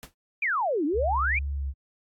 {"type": "noise with exponential decay", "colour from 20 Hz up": "pink", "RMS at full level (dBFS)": -37, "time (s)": [0.03, 0.14], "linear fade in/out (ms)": 0, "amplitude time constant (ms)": 22}
{"type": "exponential two-way sweep", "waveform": "sine", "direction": "down then up", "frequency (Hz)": [2495, 277.2, 2495], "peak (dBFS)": -23, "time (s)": [0.42, 1.39], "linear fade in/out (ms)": 5, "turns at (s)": 0.85}
{"type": "tone with vibrato", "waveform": "sine", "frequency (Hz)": 69.3, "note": "C#2", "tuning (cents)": 0, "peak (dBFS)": -27, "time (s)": [0.93, 1.74], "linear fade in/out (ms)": 50, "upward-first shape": "sine", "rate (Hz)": 2.2, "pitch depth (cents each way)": 31}
{"effects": ["AAC 64 kbps"]}